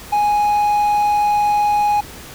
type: tone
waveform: triangle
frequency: 830.6 Hz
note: G#5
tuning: in tune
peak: -11 dBFS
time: 0.12-2.01 s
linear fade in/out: 10 ms
effects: pink hiss -36 dBFS RMS until 2.34 s